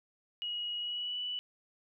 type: tone with pitch glide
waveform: sine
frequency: 2900 to 2963 Hz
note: F#7 to F#7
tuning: -35 to +2 cents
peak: -34 dBFS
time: 0.42-1.39 s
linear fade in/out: 0 ms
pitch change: +37 cents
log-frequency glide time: 0.79-1.18 s
effects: none